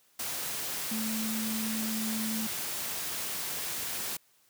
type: tone in noise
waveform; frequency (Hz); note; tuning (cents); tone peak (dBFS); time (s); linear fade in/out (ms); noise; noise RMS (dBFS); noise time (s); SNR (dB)
sine; 220; A3; 0; -32; 0.91-2.47; 5; white; -35; 0.19-4.17; 0
effects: white hiss -66 dBFS RMS until 4.49 s + high-pass 80 Hz 12 dB/octave